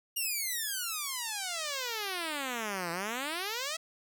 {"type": "exponential two-way sweep", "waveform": "5% pulse", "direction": "down then up", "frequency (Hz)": [2873, 164.81, 665], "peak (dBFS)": -22, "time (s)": [0.16, 3.77], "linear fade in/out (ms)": 10, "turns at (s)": 2.91, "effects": []}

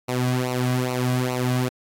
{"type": "tone with flanger", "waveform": "sawtooth", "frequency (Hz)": 125.9, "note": "B2", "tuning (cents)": 34, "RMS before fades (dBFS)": -23, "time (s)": [0.08, 1.69], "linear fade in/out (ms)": 10, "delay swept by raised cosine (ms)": [0.59, 2.29], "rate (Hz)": 2.4, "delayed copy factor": -0.75, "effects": ["AAC 64 kbps"]}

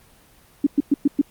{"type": "tone bursts", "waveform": "sine", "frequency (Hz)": 284.6, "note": "C#4", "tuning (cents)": 46, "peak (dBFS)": -12, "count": 5, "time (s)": [0.64, 1.215], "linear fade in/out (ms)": 5, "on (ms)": 27, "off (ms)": 110, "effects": ["pink hiss -53 dBFS RMS until 1.3 s", "Opus 24 kbps"]}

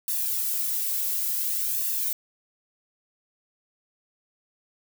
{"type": "noise with flanger", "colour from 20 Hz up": "violet", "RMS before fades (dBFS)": -27, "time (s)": [0.08, 2.13], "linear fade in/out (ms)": 2, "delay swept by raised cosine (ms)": [1.1, 2.7], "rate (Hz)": 0.56, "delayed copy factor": 0.6, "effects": []}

